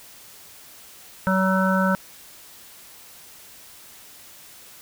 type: harmonic tone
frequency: 189.1 Hz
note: F#3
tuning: 38 cents sharp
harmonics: 1 / 3 / 5 / 7 / 8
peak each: -20 / -25 / -27 / -26 / -26 dBFS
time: 1.27-1.95 s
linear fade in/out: 0 ms
effects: white hiss -46 dBFS RMS until 4.81 s